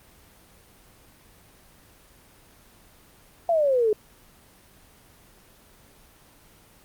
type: exponential sweep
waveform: sine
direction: down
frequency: 696 to 414.1 Hz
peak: -18 dBFS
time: 3.49-3.93 s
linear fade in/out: 2 ms
effects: pink hiss -54 dBFS RMS until 6.84 s + Opus 24 kbps